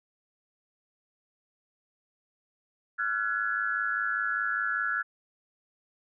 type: tone cluster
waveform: sine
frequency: 1370 / 1475 / 1693 Hz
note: F6 / F#6 / G#6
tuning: -34 / -6 / +33 cents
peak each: -31 / -31 / -31 dBFS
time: 2.98-5.03 s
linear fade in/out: 20 ms
effects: none